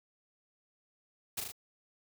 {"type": "noise with echo", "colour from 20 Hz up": "white", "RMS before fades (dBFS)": -35, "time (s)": [1.37, 1.41], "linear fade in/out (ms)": 10, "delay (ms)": 37, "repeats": 3, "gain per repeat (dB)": -3, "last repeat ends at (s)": 1.521, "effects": []}